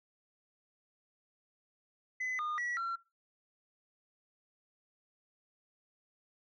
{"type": "tone with pitch steps", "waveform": "sine", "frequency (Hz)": [2019, 1220, 1935, 1362], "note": ["B6", "D#6", "B6", "F6"], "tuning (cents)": [38, -34, -36, -44], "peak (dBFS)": -31, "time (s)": [2.2, 2.96], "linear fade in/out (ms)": 10, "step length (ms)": 190, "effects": ["noise-tail reverb RT60 0.3 s tail -24 dB re dry", "tanh soft clip ceiling -32 dBFS"]}